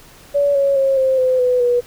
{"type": "tone with pitch steps", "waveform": "sine", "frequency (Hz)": [570, 555.1, 540.5, 526.3, 512.5, 499.1, 486], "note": ["C#5", "C#5", "C#5", "C5", "C5", "B4", "B4"], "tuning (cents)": [48, 2, -44, 10, -36, 18, -28], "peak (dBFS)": -12, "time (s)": [0.34, 1.81], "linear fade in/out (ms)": 20, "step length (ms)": 210, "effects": ["pink hiss -44 dBFS RMS until 1.86 s"]}